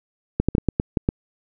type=clicks; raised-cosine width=3 ms; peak=-5 dBFS; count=8; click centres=0.4 / 0.486 / 0.551 / 0.582 / 0.687 / 0.799 / 0.972 / 1.089 s; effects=none